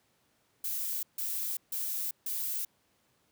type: noise bursts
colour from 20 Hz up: violet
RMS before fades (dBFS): -34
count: 4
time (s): 0.64-2.65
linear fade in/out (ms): 5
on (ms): 390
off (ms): 150
effects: pink hiss -71 dBFS RMS until 3.31 s + high-pass 100 Hz 12 dB/octave